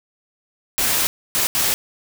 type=noise bursts at uneven times; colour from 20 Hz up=white; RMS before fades=-19 dBFS; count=3; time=0.78-1.07 / 1.35-1.47 / 1.55-1.74 s; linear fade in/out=0 ms; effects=none